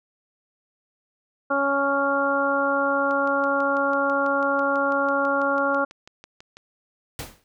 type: harmonic tone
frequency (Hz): 278.5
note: C#4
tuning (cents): +8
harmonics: 1 / 2 / 3 / 4 / 5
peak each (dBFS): -28 / -24 / -29 / -27 / -24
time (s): 1.5-5.85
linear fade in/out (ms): 10
type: click train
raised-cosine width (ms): 0.2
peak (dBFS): -26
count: 22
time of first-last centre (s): 3.11-6.57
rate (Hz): 6.07
type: noise with exponential decay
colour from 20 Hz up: pink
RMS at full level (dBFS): -29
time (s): 7.19-7.44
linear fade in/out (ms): 1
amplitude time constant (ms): 53
effects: none